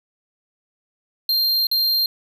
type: tone with dropouts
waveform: square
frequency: 4186 Hz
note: C8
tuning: in tune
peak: -17 dBFS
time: 1.29-2.06 s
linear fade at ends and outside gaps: 2 ms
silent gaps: 1.669-1.714 s
effects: none

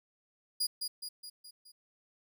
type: tone with echo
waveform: sawtooth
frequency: 4876 Hz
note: D#8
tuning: 36 cents flat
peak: -26 dBFS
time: 0.6-0.67 s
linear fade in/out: 10 ms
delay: 210 ms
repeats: 5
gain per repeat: -5 dB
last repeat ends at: 1.72 s
effects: none

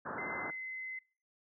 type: low-pass noise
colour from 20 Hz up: white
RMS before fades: -41 dBFS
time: 0.05-0.51 s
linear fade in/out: 10 ms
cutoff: 1700 Hz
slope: 96 dB/octave
type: tone with pitch glide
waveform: sine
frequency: 2064 to 2049 Hz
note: C7 to C7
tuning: -24 to -37 cents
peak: -39 dBFS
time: 0.18-0.99 s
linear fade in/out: 5 ms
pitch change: -13 cents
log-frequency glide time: 0.32-0.58 s
effects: noise-tail reverb RT60 0.4 s tail -24 dB re dry + high-pass 150 Hz 12 dB/octave

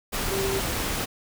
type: tone in noise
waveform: sine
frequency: 389.7 Hz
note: G4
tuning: 10 cents flat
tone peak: -26 dBFS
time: 0.3-0.6 s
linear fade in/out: 20 ms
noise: pink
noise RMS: -28 dBFS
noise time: 0.12-1.06 s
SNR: -1 dB
effects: none

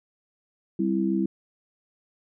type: chord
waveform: sine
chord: C major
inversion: second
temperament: equal with one note detuned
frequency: 196 / 262.7 / 329.6 Hz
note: G3 / C4 / E4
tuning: 0 / +7 / 0 cents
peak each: -25 / -30 / -25 dBFS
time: 0.79-1.26 s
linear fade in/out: 5 ms
effects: none

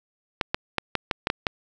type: clicks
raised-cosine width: 0.3 ms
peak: -6 dBFS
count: 8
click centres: 0.412 / 0.545 / 0.783 / 0.953 / 1.112 / 1.271 / 1.301 / 1.468 s
effects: none

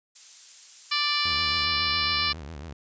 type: noise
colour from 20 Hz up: violet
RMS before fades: -38 dBFS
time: 0.15-1.65 s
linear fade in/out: 10 ms
type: harmonic tone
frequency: 587.3 Hz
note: D5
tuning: in tune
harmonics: 2 / 3 / 4 / 5 / 6 / 7 / 8 / 9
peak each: -30 / -34 / -30 / -32 / -34 / -29 / -32 / -32 dBFS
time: 0.91-2.33 s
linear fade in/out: 10 ms
type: tone with vibrato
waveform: sawtooth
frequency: 76 Hz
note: D#2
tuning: 40 cents flat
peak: -33 dBFS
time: 1.25-2.73 s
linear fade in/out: 5 ms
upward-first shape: triangle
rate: 7.3 Hz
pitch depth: 230 cents each way
effects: resampled to 16000 Hz

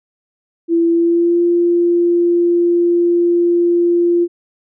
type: tone with pitch glide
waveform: sine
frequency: 335.7 to 345.9 Hz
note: E4 to F4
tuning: +32 to -17 cents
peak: -10 dBFS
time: 0.68-4.28 s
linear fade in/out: 50 ms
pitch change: +51 cents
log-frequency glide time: 0.89-1.42 s
effects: none

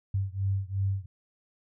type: beating tone pair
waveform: sine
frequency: 96.3 / 99.1 Hz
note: G2 / G2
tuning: -30 / +19 cents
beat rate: 2.8 Hz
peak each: -29 / -30 dBFS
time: 0.14-1.06 s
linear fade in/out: 5 ms
effects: none

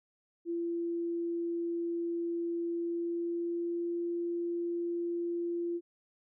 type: tone with pitch glide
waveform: sine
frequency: 340 to 343.6 Hz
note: F4 to F4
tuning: -46 to -28 cents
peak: -31 dBFS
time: 0.45-5.81 s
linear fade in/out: 50 ms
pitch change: +18 cents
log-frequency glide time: 2.7-4.02 s
effects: none

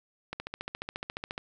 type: click train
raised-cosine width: 0.3 ms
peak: -19 dBFS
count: 16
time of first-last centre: 0.33-1.379 s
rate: 14.3 Hz
effects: none

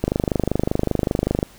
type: click train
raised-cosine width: 2 ms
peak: -5 dBFS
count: 36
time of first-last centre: 0.04-1.429 s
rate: 25.2 Hz
effects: pink hiss -48 dBFS RMS until 1.58 s

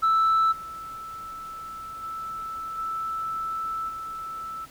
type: tone with level steps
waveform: sine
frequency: 1318.5 Hz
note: E6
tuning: in tune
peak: -16 / -35 / -31 / -27 / -32 dBFS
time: 0.02-4.66 s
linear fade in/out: 20 ms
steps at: 0.51 / 2.02 / 2.77 / 3.88 s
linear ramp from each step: 20 ms
effects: tanh soft clip ceiling -16 dBFS + pink hiss -50 dBFS RMS until 4.7 s

